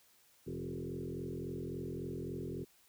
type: tone with frequency modulation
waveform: sine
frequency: 259.8 Hz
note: C4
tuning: 12 cents flat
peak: -38 dBFS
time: 0.46-2.65 s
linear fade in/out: 20 ms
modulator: 43.6 Hz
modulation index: 3.8
effects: white hiss -67 dBFS RMS until 2.88 s